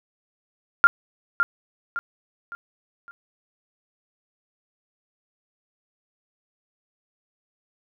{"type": "tone with echo", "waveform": "sine", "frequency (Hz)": 1396.9, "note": "F6", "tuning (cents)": 0, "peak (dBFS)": -8, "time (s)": [0.84, 0.87], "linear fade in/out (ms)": 0, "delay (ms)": 560, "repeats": 4, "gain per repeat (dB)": -8, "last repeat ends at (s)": 3.11, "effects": []}